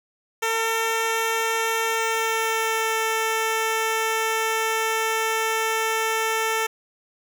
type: tone with pitch glide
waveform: 10% pulse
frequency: 451 to 445 Hz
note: A4 to A4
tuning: +43 to +20 cents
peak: -13 dBFS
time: 0.42-6.67 s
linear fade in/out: 10 ms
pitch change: -23 cents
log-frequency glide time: 1.86-2.99 s
effects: none